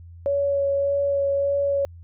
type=tone with vibrato; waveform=sine; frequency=560 Hz; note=C#5; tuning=18 cents sharp; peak=-19 dBFS; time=0.26-1.85 s; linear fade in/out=0 ms; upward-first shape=sine; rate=1.7 Hz; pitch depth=11 cents each way; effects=added 85 Hz sine -40 dBFS peak until 2.03 s